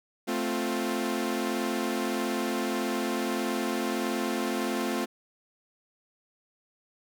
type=chord; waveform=sawtooth; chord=F major; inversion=first; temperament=equal with one note detuned; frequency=220 / 261.6 / 350.6 Hz; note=A3 / C4 / F4; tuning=0 / 0 / +7 cents; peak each=-28 dBFS; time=0.27-5.06 s; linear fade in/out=20 ms; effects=none